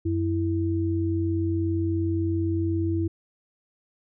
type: tone pair together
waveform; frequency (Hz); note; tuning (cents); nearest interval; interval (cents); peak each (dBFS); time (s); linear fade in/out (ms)
sine; 92.39 / 329.6; F#2 / E4; -2 / 0; octave + minor seventh; 2202; -25; 0.05-3.08; 10
effects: none